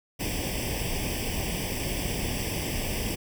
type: noise with comb filter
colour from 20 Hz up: pink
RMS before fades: -30 dBFS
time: 0.19-3.16 s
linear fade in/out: 20 ms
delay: 0.37 ms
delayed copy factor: +0.9
effects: none